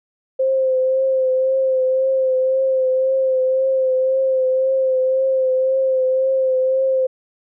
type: tone with vibrato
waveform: sine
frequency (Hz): 523.3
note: C5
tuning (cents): 0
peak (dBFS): -14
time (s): 0.39-7.07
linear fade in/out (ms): 10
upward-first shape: triangle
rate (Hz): 1.9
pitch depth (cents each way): 29
effects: none